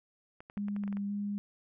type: clicks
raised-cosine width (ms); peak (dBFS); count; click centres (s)
0.5; -33; 9; 0.405 / 0.499 / 0.576 / 0.684 / 0.764 / 0.837 / 0.878 / 0.927 / 0.97
type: tone with vibrato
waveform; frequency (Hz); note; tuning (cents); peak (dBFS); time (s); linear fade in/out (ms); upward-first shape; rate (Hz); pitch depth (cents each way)
sine; 202.4; G#3; -44; -32; 0.57-1.38; 0; square; 1.9; 12
effects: none